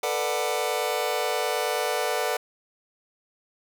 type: chord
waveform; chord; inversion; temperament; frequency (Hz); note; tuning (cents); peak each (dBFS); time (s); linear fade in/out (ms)
sawtooth; B minor seventh; third; just; 444.5 / 493.9 / 592.7 / 740.8; A4 / B4 / D5 / F#5; +18 / 0 / +16 / +2; -26; 0.03-2.37; 5
effects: none